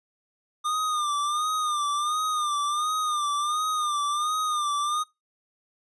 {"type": "tone with vibrato", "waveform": "square", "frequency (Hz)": 1209, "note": "D6", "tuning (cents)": 50, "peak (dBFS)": -25, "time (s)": [0.64, 5.04], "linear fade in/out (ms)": 20, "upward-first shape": "sine", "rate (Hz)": 1.4, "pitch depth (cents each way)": 68, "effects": ["noise-tail reverb RT60 0.2 s tail -21 dB re dry", "resampled to 24000 Hz"]}